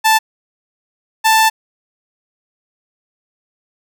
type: tone pair in turn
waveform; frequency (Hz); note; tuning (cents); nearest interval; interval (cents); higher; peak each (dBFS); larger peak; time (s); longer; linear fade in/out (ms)
sawtooth; 880 / 883.3; A5 / A5; 0 / +6; unison; 6; second; -5; neither; 0.04-0.19 / 1.24-1.5; second; 20
effects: none